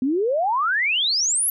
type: exponential sweep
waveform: sine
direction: up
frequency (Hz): 246.9 to 11840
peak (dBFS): -18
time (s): 0.02-1.5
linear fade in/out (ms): 2
effects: none